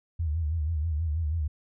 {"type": "tone with vibrato", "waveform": "sine", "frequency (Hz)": 79, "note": "D#2", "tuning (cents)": 27, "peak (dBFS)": -25, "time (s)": [0.19, 1.48], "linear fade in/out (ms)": 10, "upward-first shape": "sine", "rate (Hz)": 6.2, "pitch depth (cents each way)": 120, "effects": []}